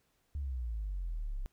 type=exponential sweep; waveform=sine; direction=down; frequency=74 to 31.6 Hz; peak=-33 dBFS; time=0.35-1.46 s; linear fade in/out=0 ms; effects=tanh soft clip ceiling -30 dBFS + pink hiss -75 dBFS RMS until 1.52 s